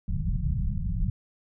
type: low-pass noise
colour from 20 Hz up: pink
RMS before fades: -27 dBFS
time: 0.08-1.1 s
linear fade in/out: 5 ms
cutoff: 200 Hz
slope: 96 dB/octave
effects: none